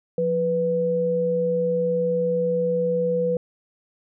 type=tone pair together; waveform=sine; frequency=174.85 / 493.9 Hz; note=F3 / B4; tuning=+2 / 0 cents; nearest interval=octave + tritone; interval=1798 cents; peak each=-27 / -20 dBFS; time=0.18-3.37 s; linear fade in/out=2 ms; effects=none